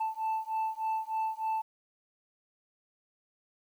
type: beating tone pair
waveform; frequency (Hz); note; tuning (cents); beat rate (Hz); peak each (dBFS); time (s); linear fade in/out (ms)
sine; 880 / 883.3; A5 / A5; 0 / +6; 3.3; -31; 0-1.62; 10
effects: tanh soft clip ceiling -27 dBFS + 10-bit